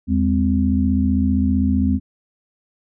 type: tone cluster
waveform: sine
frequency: 80.5 / 203.2 / 258.6 Hz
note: E2 / G#3 / C4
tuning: -41 / -38 / -20 cents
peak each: -19 dBFS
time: 0.07-2 s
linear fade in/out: 50 ms
effects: none